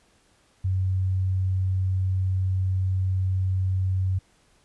sine tone, 93.9 Hz, F#2, 26 cents sharp, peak -21 dBFS, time 0.64-4.19 s, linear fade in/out 10 ms, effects pink hiss -62 dBFS RMS until 4.64 s + resampled to 24000 Hz

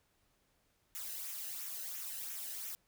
blue noise with flanger, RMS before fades -43 dBFS, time 0.95-2.75 s, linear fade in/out 0 ms, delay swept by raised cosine 0.21 to 0.91 ms, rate 2.9 Hz, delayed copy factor -0.55, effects pink hiss -75 dBFS RMS until 2.87 s

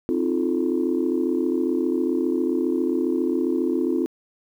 sine chord, F dominant seventh, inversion second, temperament just, 261.9 / 314.3 / 349.2 / 436.5 Hz, C4 / Eb4 / F4 / A4, +2 / +18 / 0 / -14 cents, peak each -24 / -25 / -23 / -29 dBFS, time 0.09-4.06 s, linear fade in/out 0 ms, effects tanh soft clip ceiling -11 dBFS + 9-bit

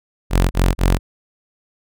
sawtooth tone bursts, 45 Hz, F#1, 47 cents flat, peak -8 dBFS, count 3, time 0.3-0.99 s, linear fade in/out 50 ms, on 210 ms, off 30 ms, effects none

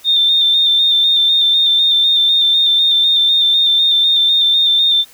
sine tone with vibrato, 3614 Hz, A7, 46 cents sharp, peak -9 dBFS, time 0.04-5.05 s, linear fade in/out 50 ms, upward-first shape square, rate 4 Hz, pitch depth 25 cents each way, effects white hiss -44 dBFS RMS until 5.13 s

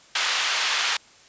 white band-pass noise, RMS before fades -24 dBFS, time 0.15-0.97 s, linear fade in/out 5 ms, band 1100 to 3800 Hz, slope 12 dB/octave, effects white hiss -52 dBFS RMS until 1.28 s + resampled to 16000 Hz

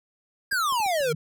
square exponential sweep, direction down, 1661.2 to 446.2 Hz, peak -23 dBFS, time 0.51-1.13 s, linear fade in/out 10 ms
clicks, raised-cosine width 2 ms, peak -33 dBFS, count 5, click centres 0.527 / 0.724 / 0.802 / 0.862 / 1.006 s
sine tone with exponential growth, 155.56 Hz, D#3, in tune, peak -25 dBFS, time 0.97-1.15 s, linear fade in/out 5 ms, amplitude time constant 37 ms
effects none

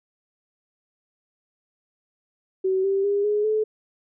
sine tone with pitch steps, 378.4 / 391.1 / 404.2 / 417.7 / 431.7 Hz, F#4 / G4 / G#4 / G#4 / A4, +39 / -4 / -47 / +10 / -33 cents, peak -19 dBFS, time 2.64-3.64 s, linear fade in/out 10 ms, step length 200 ms, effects none

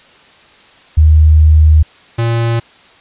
sine / square tone pair in turn, 77.5 / 116.12 Hz, D#2 / A#2, -6 / -6 cents, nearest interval perfect fifth, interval 700 cents, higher second, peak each -3 / -12 dBFS, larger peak first, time 0.97-1.83 / 2.18-2.6 s, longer first, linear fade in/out 10 ms, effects white hiss -43 dBFS RMS until 3 s + resampled to 8000 Hz

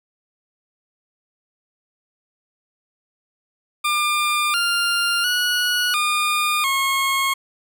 20% pulse tone with pitch steps, 1199 / 1398 / 1462 / 1213 / 1086 Hz, D6 / F6 / F#6 / D#6 / C#6, +36 / +1 / -21 / -44 / -36 cents, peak -13 dBFS, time 3.84-7.34 s, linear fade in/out 10 ms, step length 700 ms, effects none

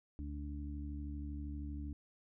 harmonic tone, 72.7 Hz, D2, 17 cents flat, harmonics 1 / 2 / 3 / 4, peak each -41 / -53 / -52 / -47 dBFS, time 0.19-1.93 s, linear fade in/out 0 ms, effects none

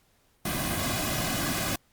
pink noise with comb filter, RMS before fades -29 dBFS, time 0.45-1.76 s, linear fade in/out 5 ms, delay 2.2 ms, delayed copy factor -0.7, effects pink hiss -66 dBFS RMS until 1.92 s + Opus 48 kbps

